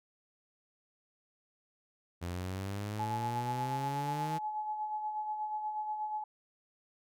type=exponential sweep; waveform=sawtooth; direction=up; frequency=85.9 to 159.6 Hz; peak=-32 dBFS; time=2.21-4.39 s; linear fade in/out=20 ms
type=tone with tremolo; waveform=sine; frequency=853 Hz; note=G#5; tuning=46 cents sharp; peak=-32 dBFS; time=2.99-6.24 s; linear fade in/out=5 ms; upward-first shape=sine; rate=8.3 Hz; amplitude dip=45%
effects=none